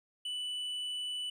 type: tone with hard clipping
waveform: sine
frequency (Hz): 2976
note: F#7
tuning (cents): +9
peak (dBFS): -36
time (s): 0.25-1.3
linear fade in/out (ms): 5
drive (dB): 4
effects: none